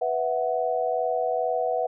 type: chord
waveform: sine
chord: B suspended fourth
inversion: none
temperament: just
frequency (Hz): 493.9 / 658.5 / 740.8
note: B4 / E5 / F#5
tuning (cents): 0 / -2 / +2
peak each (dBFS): -27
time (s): 0.01-1.87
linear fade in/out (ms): 10
effects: none